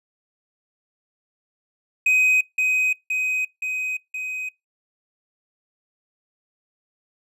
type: tone with echo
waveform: triangle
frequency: 2515 Hz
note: D#7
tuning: 18 cents sharp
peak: -13 dBFS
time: 2.06-2.41 s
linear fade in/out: 5 ms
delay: 520 ms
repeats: 4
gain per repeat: -3 dB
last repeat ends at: 4.49 s
effects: noise-tail reverb RT60 0.2 s tail -25 dB re dry + resampled to 32000 Hz